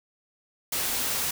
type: noise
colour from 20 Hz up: white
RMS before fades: -28 dBFS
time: 0.72-1.31 s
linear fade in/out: 5 ms
effects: none